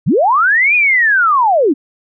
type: linear two-way sweep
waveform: sine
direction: up then down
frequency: 95.4 to 2489 to 246.6 Hz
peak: -8 dBFS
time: 0.06-1.74 s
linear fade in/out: 20 ms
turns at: 0.75 s
effects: none